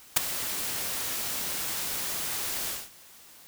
white noise with ADSR envelope, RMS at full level -17 dBFS, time 0.16-2.9 s, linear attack 11 ms, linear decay 8 ms, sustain -15 dB, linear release 220 ms, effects white hiss -52 dBFS RMS until 3.47 s

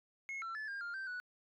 sine tone with pitch steps, 2172 / 1346 / 1733 / 1608 / 1403 / 1560 / 1476 Hz, C#7 / E6 / A6 / G6 / F6 / G6 / F#6, -36 / +36 / -27 / +44 / +8 / -9 / -5 cents, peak -37 dBFS, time 0.29-1.2 s, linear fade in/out 0 ms, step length 130 ms, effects tanh soft clip ceiling -39 dBFS

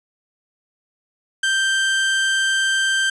30% pulse tone, 1568 Hz, G6, in tune, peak -14 dBFS, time 1.43-3.1 s, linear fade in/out 5 ms, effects resampled to 24000 Hz

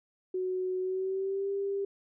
sine tone with pitch glide, 370 to 396.6 Hz, F#4 to G4, 0 to +20 cents, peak -29 dBFS, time 0.34-1.85 s, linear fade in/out 5 ms, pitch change +120 cents, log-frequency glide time 0.8-1.5 s, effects none

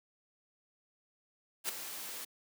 white noise with ADSR envelope, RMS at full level -33 dBFS, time 1.64-2.25 s, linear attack 48 ms, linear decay 10 ms, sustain -10 dB, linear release 8 ms, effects high-pass 200 Hz 12 dB/octave

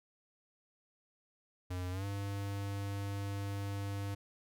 square tone with pitch glide, 90.6 to 99.95 Hz, F#2 to G2, -36 to +34 cents, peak -37 dBFS, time 1.7-4.15 s, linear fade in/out 10 ms, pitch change +170 cents, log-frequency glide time 1.91-2.05 s, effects none

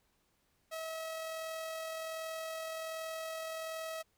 sawtooth tone with amplitude modulation, 644 Hz, E5, 41 cents flat, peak -34 dBFS, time 0.71-4.03 s, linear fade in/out 20 ms, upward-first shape sine, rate 41.3 Hz, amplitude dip 25%, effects pink hiss -75 dBFS RMS until 4.17 s

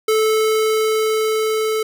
square tone with level ramp, 436.3 Hz, A4, 15 cents flat, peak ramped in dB -14 to -18 dBFS, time 0.08-1.83 s, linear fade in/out 5 ms, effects none

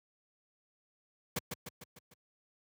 pink noise with echo, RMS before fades -34 dBFS, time 1.36-1.39 s, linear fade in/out 5 ms, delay 150 ms, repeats 5, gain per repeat -5 dB, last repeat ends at 2.14 s, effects high-pass 80 Hz 12 dB/octave

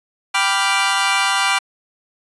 20% pulse chord, G dominant seventh, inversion none, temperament equal, 784 / 987.8 / 1174.7 / 1396.9 Hz, G5 / B5 / D6 / F6, 0 / 0 / 0 / 0 cents, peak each -16 dBFS, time 0.34-1.59 s, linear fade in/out 10 ms, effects resampled to 22050 Hz

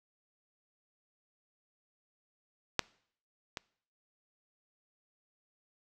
clicks, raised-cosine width 0.2 ms, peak -8 / -20 dBFS, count 2, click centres 2.793 / 3.572 s, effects noise-tail reverb RT60 0.6 s tail -24 dB re dry

